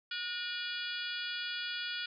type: harmonic tone with a mistuned harmonic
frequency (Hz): 482.7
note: B4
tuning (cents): -40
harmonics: 3 / 4 / 5 / 6 / 7 / 8 / 9 / 10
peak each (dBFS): -40 / -50 / -45 / -43 / -41 / -52 / -46 / -47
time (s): 0.11-2.06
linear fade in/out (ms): 5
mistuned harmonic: 4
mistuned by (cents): -87
effects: none